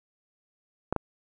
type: clicks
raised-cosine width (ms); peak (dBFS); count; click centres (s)
1; -12; 2; 0.926 / 0.963
effects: none